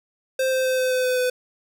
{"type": "tone with pitch steps", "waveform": "square", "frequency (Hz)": [523.3, 519.7, 516.1, 512.5, 509, 505.5, 502], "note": ["C5", "C5", "C5", "C5", "C5", "B4", "B4"], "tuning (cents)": [0, -12, -24, -36, -48, 40, 28], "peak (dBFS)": -20, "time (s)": [0.39, 1.3], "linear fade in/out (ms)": 5, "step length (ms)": 130, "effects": []}